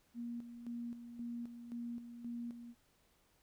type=tone with tremolo; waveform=sine; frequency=237 Hz; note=A#3; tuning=29 cents sharp; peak=-40 dBFS; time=0.14-2.75 s; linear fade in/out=50 ms; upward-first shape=square; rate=1.9 Hz; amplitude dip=60%; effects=pink hiss -73 dBFS RMS until 3.42 s